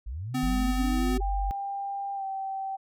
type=linear sweep; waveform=sine; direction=up; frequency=47.06 to 392 Hz; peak=-32 dBFS; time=0.06-1.21 s; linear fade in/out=10 ms
type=tone with vibrato; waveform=square; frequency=254.5 Hz; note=C4; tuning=48 cents flat; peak=-27 dBFS; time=0.34-1.18 s; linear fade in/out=10 ms; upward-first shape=triangle; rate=12 Hz; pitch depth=11 cents each way
type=tone; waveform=sine; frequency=48.32 Hz; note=G1; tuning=24 cents flat; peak=-26 dBFS; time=0.43-1.51 s; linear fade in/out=0 ms
type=tone with pitch glide; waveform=sine; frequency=795 to 774.6 Hz; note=G5 to G5; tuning=+24 to -21 cents; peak=-30 dBFS; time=1.2-2.77 s; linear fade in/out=20 ms; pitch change=-45 cents; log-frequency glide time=2.15-2.24 s
effects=none